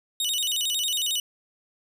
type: tone with vibrato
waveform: sawtooth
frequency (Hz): 3322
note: G#7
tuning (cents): 0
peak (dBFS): -21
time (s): 0.2-1.2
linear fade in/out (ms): 2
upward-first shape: square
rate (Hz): 11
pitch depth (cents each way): 200
effects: none

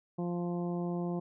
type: harmonic tone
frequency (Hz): 174.61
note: F3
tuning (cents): 0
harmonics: 1 / 2 / 3 / 4 / 5 / 6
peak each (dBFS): -33 / -37 / -44 / -44 / -49 / -51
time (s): 0.18-1.2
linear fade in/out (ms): 10
effects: none

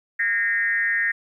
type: tone with frequency modulation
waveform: sine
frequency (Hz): 1840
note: A#6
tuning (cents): -23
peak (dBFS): -19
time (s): 0.19-1.12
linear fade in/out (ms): 10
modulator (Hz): 207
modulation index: 0.89
effects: 10-bit

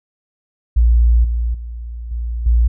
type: tone with level steps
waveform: sine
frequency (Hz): 58.27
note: A#1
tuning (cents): 0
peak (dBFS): -8 / -15 / -25 / -19 / -9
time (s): 0.76-2.68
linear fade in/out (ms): 10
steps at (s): 1.24 / 1.54 / 2.11 / 2.46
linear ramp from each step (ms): 5
effects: none

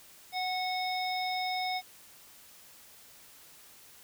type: harmonic tone with a mistuned harmonic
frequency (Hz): 740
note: F#5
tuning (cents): 0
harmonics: 1 / 3 / 5 / 7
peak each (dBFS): -32 / -37 / -39 / -40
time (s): 0.32-1.82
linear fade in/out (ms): 50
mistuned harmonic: 3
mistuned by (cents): -18
effects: white hiss -55 dBFS RMS until 4.03 s

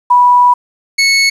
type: tone pair in turn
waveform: sine / 25% pulse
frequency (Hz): 981 / 2202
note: B5 / C#7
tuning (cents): -12 / -12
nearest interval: octave + major second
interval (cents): 1400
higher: second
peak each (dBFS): -4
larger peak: neither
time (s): 0.1-0.54 / 0.98-1.3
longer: first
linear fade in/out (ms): 10
effects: resampled to 24000 Hz + 7-bit

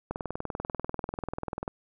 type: click train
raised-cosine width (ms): 1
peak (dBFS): -18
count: 33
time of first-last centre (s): 0.11-1.679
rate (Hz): 20.4
effects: none

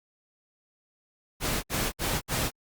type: noise bursts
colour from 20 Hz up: pink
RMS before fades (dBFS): -28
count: 4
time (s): 1.4-2.509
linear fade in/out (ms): 50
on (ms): 230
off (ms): 63
effects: Opus 48 kbps

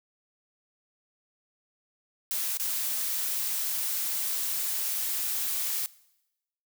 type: noise with dropouts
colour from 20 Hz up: blue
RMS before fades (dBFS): -30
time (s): 2.31-5.86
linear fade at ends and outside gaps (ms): 0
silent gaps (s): 2.572-2.598
effects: noise-tail reverb RT60 0.9 s tail -21 dB re dry

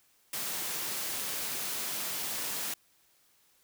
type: high-pass noise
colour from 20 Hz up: white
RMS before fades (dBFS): -35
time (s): 0.33-2.74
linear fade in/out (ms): 5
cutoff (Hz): 120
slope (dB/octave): 12
effects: white hiss -67 dBFS RMS until 3.63 s

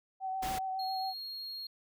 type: tone with vibrato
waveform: sine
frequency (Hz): 760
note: F#5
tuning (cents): +46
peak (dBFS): -33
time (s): 0.2-1.14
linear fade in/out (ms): 50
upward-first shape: triangle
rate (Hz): 7.3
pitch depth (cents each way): 22
type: noise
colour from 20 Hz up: pink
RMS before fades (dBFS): -40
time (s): 0.42-0.59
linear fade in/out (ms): 10
type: tone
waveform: triangle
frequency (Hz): 4272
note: C8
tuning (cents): +35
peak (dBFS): -38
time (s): 0.79-1.67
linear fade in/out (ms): 5
effects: none

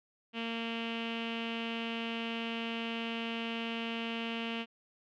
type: tone with low-pass filter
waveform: sawtooth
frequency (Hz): 229.6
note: A#3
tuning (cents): -26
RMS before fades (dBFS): -37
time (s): 0.33-4.66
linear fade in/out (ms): 50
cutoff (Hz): 2900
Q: 6.4
effects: none

